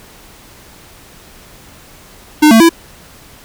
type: tone with pitch steps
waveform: square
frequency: 303.1 / 224.4 / 332.9 Hz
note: D#4 / A3 / E4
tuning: -45 / +34 / +17 cents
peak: -4 dBFS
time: 2.42-2.693 s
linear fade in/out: 10 ms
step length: 91 ms
effects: pink hiss -40 dBFS RMS until 3.44 s